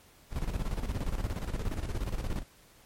brown noise with tremolo, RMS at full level -30 dBFS, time 0.3-2.44 s, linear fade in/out 50 ms, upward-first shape square, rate 17 Hz, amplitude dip 65%, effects pink hiss -59 dBFS RMS until 2.85 s + MP3 64 kbps

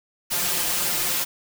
white noise with comb filter, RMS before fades -24 dBFS, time 0.3-1.25 s, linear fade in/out 20 ms, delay 5.7 ms, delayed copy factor +0.95, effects none

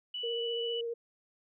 sine tone, 2960 Hz, F#7, in tune, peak -35 dBFS, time 0.14-0.81 s, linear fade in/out 5 ms
sine tone with vibrato, 466.2 Hz, A#4, in tune, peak -33 dBFS, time 0.23-0.94 s, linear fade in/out 10 ms, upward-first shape triangle, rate 15 Hz, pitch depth 20 cents each way
effects none

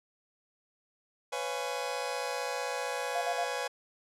sawtooth chord, C# dominant seventh, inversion third, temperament just, 498.9 / 554.4 / 693 / 831.5 Hz, B4 / C#5 / E#5 / G#5, +17 / 0 / -14 / +2 cents, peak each -33 / -34 / -38 / -34 dBFS, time 1.32-3.68 s, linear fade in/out 10 ms
sine tone bursts, 698.5 Hz, F5, in tune, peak -31 dBFS, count 3, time 3.15-3.443 s, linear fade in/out 5 ms, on 65 ms, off 49 ms
effects low-pass 10000 Hz 12 dB/octave

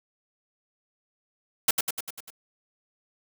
white noise with echo, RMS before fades -20 dBFS, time 1.68-1.71 s, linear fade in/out 5 ms, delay 99 ms, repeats 6, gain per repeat -4 dB, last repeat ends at 2.304 s, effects none

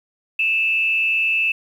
sine tone with frequency modulation, 2637 Hz, E7, in tune, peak -16 dBFS, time 0.39-1.52 s, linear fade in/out 5 ms, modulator 182 Hz, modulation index 0.41, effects 8-bit

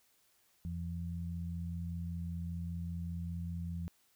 sine tone pair together, 85.72 / 170.8 Hz, F2 / F3, -32 / -38 cents, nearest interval octave, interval 1194 cents, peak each -39 / -40 dBFS, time 0.65-3.88 s, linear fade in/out 0 ms, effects white hiss -71 dBFS RMS until 4.15 s

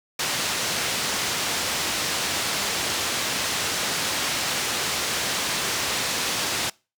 white low-pass noise, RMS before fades -26 dBFS, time 0.19-6.7 s, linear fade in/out 5 ms, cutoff 6100 Hz, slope 12 dB/octave, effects noise-tail reverb RT60 0.3 s tail -24 dB re dry + high-pass 80 Hz 12 dB/octave

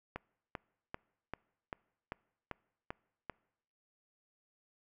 click train, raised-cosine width 0.5 ms, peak -24 dBFS, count 9, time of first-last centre 0.16-3.297 s, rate 2.55 Hz, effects noise-tail reverb RT60 0.8 s tail -25 dB re dry

